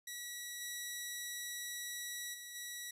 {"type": "tone with level steps", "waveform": "10% pulse", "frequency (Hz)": 1936, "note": "B6", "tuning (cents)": -35, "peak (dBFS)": [-34, -32, -38, -34], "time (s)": [0.07, 2.91], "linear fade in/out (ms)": 5, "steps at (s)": [0.6, 2.33, 2.54], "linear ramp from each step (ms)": 20, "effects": []}